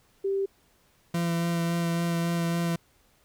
sine tone, 391.6 Hz, G4, 2 cents flat, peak -24 dBFS, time 0.24-0.46 s, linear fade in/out 10 ms
40% pulse tone with vibrato, 169.5 Hz, E3, 49 cents sharp, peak -24 dBFS, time 1.14-2.76 s, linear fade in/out 5 ms, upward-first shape sine, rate 3.6 Hz, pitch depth 13 cents each way
effects pink hiss -64 dBFS RMS until 3.24 s

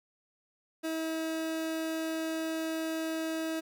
30% pulse tone, 321.5 Hz, E4, 43 cents flat, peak -29 dBFS, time 0.83-3.61 s, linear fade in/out 20 ms, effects none

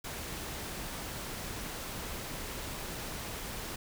pink noise, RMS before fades -40 dBFS, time 0.04-3.76 s, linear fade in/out 5 ms, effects none

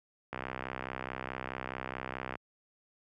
click train, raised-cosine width 0.5 ms, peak -21 dBFS, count 132, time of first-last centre 0.33-2.355 s, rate 64.7 Hz, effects high-pass 80 Hz 12 dB/octave

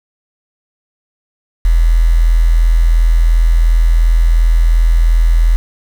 sine tone with quantisation, 41.41 Hz, E1, 9 cents sharp, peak -6 dBFS, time 1.65-5.56 s, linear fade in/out 0 ms, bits 5, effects none

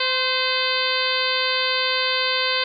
harmonic tone with a mistuned harmonic, 514 Hz, C5, 31 cents flat, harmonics 1 / 2 / 3 / 4 / 5 / 6 / 7 / 8 / 9, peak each -28 / -28 / -28 / -28 / -28 / -28 / -28 / -28 / -28 dBFS, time 0-2.64 s, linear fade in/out 5 ms, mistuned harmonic 2, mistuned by +31 cents, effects none

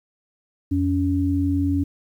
sine tone pair together, 87.31 / 281 Hz, F2 / C#4, 0 / +24 cents, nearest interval octave + minor sixth, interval 2024 cents, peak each -22 / -20 dBFS, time 0.71-1.84 s, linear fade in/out 10 ms, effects 9-bit

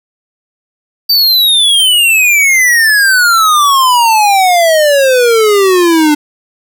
square exponential sweep, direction down, 4663 to 293.7 Hz, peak -6 dBFS, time 1.09-6.15 s, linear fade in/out 10 ms, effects none

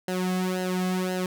sawtooth tone with flanger, 183.9 Hz, F#3, 10 cents flat, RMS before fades -27 dBFS, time 0.08-1.26 s, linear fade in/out 2 ms, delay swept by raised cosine 0.85 to 2.15 ms, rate 1.9 Hz, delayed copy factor -0.85, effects none

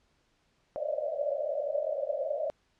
white band-pass noise, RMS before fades -32 dBFS, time 0.76-2.5 s, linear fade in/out 0 ms, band 550 to 630 Hz, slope 96 dB/octave, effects pink hiss -71 dBFS RMS until 2.79 s + low-pass 6000 Hz 12 dB/octave

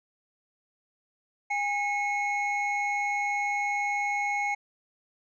triangle tone pair together, 817 / 2181 Hz, G#5 / C#7, -29 / -29 cents, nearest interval octave + perfect fourth, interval 1700 cents, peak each -27 dBFS, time 1.5-4.55 s, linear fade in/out 10 ms, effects resampled to 22050 Hz

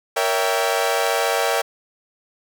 sawtooth chord, A# diminished seventh, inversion none, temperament equal with one note detuned, 466.2 / 564.4 / 659.3 / 784 Hz, A#4 / C#5 / E5 / G5, 0 / +31 / 0 / 0 cents, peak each -20 dBFS, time 0.16-1.62 s, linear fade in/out 10 ms, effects none

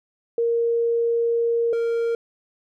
sine / triangle tone pair in turn, 466.2 / 464.2 Hz, A#4 / A#4, 0 / -7 cents, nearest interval unison, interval 7 cents, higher first, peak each -18 dBFS, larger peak neither, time 0.38-1.73 / 1.73-2.15 s, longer first, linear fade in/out 2 ms, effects none

